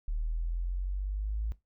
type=exponential sweep; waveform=sine; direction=up; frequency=37.83 to 55 Hz; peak=-29 dBFS; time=0.08-1.52 s; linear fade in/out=0 ms; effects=noise-tail reverb RT60 0.2 s tail -18 dB re dry